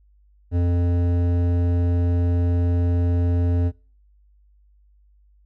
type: tone with hard clipping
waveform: triangle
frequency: 87.31 Hz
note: F2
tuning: in tune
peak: -19 dBFS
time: 0.51-3.72 s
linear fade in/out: 50 ms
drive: 16 dB
effects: noise-tail reverb RT60 0.4 s tail -25 dB re dry + added 50 Hz sine -53 dBFS peak until 5.45 s